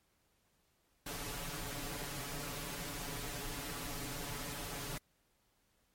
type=noise with comb filter; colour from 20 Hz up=pink; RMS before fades=-42 dBFS; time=1.06-4.98 s; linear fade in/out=5 ms; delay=7 ms; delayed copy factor=+0.95; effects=pink hiss -75 dBFS RMS until 5.94 s + MP3 64 kbps